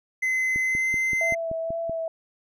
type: tone with pitch glide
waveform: triangle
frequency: 2047 to 2070 Hz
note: C7 to C7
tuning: -38 to -19 cents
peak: -20 dBFS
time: 0.22-1.35 s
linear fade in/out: 10 ms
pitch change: +19 cents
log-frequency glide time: 0.63-0.91 s
type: click train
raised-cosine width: 3 ms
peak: -23 dBFS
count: 8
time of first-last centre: 0.56-1.896 s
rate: 5.24 Hz
type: tone with vibrato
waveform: sine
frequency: 660 Hz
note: E5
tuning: 2 cents sharp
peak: -26 dBFS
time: 1.21-2.08 s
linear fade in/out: 2 ms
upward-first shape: sine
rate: 2.1 Hz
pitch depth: 19 cents each way
effects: none